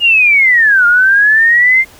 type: linear two-way sweep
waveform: sine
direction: down then up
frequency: 2868 to 1400 to 2116 Hz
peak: -5 dBFS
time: 0-1.85 s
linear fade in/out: 50 ms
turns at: 0.86 s
effects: pink hiss -40 dBFS RMS until 1.99 s